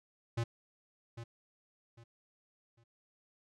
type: tone with echo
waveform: square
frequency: 116.54 Hz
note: A#2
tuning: in tune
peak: -32 dBFS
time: 0.37-0.44 s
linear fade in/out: 10 ms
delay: 800 ms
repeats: 3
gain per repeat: -11 dB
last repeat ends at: 2.84 s
effects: low-pass 7000 Hz 12 dB/octave

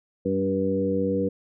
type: harmonic tone with a mistuned harmonic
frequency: 96.6 Hz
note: G2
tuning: 25 cents flat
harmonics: 1 / 2 / 3 / 4 / 5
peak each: -34 / -27 / -28 / -32 / -25 dBFS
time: 0.25-1.29 s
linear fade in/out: 10 ms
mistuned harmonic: 3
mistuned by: -16 cents
effects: none

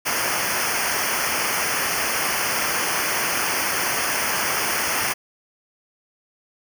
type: noise with comb filter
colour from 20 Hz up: pink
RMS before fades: -23 dBFS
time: 0.05-5.14 s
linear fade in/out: 20 ms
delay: 0.26 ms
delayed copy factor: -1
effects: none

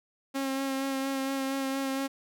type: tone with vibrato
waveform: sawtooth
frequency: 270 Hz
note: C#4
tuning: 45 cents flat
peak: -25 dBFS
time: 0.34-2.08 s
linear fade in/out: 20 ms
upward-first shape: sine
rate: 4.3 Hz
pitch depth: 19 cents each way
effects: none

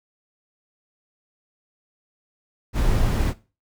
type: noise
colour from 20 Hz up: brown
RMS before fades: -20 dBFS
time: 2.73-3.34 s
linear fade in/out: 50 ms
effects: noise-tail reverb RT60 0.3 s tail -17 dB re dry

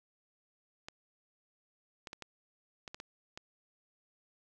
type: clicks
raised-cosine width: 0.2 ms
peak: -26 dBFS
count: 8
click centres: 0.885 / 2.072 / 2.131 / 2.223 / 2.878 / 2.945 / 3.001 / 3.375 s
effects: none

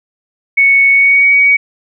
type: tone with pitch glide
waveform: sine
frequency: 2217 to 2254 Hz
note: C#7 to C#7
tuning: 0 to +28 cents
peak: -5 dBFS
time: 0.57-1.57 s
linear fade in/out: 10 ms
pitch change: +28 cents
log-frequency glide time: 0.91-1.32 s
effects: none

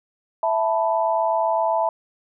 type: chord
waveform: sine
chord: E suspended fourth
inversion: none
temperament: equal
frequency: 659.3 / 880 / 987.8 Hz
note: E5 / A5 / B5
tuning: 0 / 0 / 0 cents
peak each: -21 / -22 / -25 dBFS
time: 0.43-1.89 s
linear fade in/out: 2 ms
effects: none

